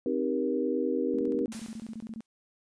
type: chord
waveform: sine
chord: C minor seventh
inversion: none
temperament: equal with one note detuned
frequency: 261.6 / 311.1 / 392 / 474 Hz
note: C4 / Eb4 / G4 / Bb4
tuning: 0 / 0 / 0 / +29 cents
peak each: -31 / -32 / -32 / -31 dBFS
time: 0.06-1.46 s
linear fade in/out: 2 ms
type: tone bursts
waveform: sine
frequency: 223 Hz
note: A3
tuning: 23 cents sharp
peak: -36 dBFS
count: 16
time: 1.14-2.206 s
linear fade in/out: 0 ms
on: 46 ms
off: 22 ms
type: noise with exponential decay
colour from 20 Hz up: white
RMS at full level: -41 dBFS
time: 1.52-2.26 s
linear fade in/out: 0 ms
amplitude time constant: 160 ms
effects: resampled to 22050 Hz